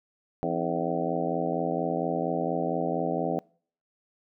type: harmonic tone with a mistuned harmonic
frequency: 84.3 Hz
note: E2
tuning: 39 cents sharp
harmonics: 2 / 3 / 4 / 5 / 6 / 7 / 8 / 9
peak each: -34 / -34 / -34 / -34 / -34 / -34 / -34 / -34 dBFS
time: 0.43-3.39 s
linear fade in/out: 0 ms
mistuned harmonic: 4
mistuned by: -86 cents
effects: noise-tail reverb RT60 0.5 s tail -25 dB re dry